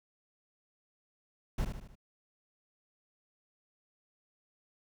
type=noise with echo; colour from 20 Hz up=brown; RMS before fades=-31 dBFS; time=1.58-1.65 s; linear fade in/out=5 ms; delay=76 ms; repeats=4; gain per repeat=-6 dB; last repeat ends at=1.954 s; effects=none